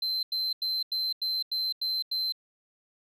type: tone bursts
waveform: sine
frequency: 4093 Hz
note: C8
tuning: 39 cents flat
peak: -24 dBFS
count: 8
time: 0.02-2.323 s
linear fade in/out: 5 ms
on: 210 ms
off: 89 ms
effects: tanh soft clip ceiling -26 dBFS